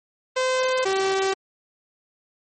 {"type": "tone pair in turn", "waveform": "sawtooth", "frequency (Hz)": [515, 385.8], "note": ["C5", "G4"], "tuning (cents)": [-28, -28], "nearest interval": "perfect fourth", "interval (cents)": 500, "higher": "first", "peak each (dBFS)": -16, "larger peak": "neither", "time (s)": [[0.36, 0.85], [0.85, 1.34]], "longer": "neither", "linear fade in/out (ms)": 10, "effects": ["MP3 32 kbps"]}